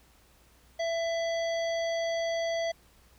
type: harmonic tone with a mistuned harmonic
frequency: 666 Hz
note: E5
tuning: 18 cents sharp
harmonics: 1 / 3 / 5 / 7 / 9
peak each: -28 / -38 / -42 / -45 / -47 dBFS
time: 0.79-2.72 s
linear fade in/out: 10 ms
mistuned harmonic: 7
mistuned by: -18 cents
effects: added 60 Hz sine -62 dBFS peak until 3.18 s + pink hiss -62 dBFS RMS until 3.18 s